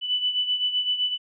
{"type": "beating tone pair", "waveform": "sine", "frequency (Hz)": [2982, 2989.8], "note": ["F#7", "F#7"], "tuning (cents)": [13, 17], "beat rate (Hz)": 7.8, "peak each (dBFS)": [-23, -29], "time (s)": [0.01, 1.18], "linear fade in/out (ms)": 50, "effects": []}